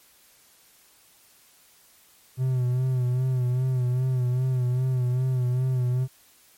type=tone with vibrato; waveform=triangle; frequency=126.9 Hz; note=B2; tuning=47 cents sharp; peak=-19 dBFS; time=2.37-6.08 s; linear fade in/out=50 ms; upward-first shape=sine; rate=2.5 Hz; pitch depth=48 cents each way; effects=white hiss -57 dBFS RMS until 6.57 s + MP3 64 kbps